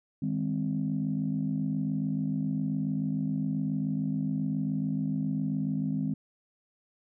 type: chord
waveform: sine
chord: Ab major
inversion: second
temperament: equal with one note detuned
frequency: 155.56 / 202.7 / 261.6 Hz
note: Eb3 / Ab3 / C4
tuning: 0 / -42 / 0 cents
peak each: -31 dBFS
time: 0.22-6.14 s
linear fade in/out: 5 ms
effects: tanh soft clip ceiling -19 dBFS